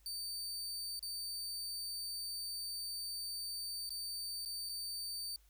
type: tone with dropouts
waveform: sawtooth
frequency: 4595 Hz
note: D8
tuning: 39 cents flat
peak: -37 dBFS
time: 0.06-5.36 s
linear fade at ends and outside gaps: 1 ms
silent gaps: 0.993-1.027 / 3.893-3.905 / 4.451-4.458 / 4.69-4.694 s
effects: added 50 Hz sine -64 dBFS peak until 5.49 s + white hiss -72 dBFS RMS until 5.49 s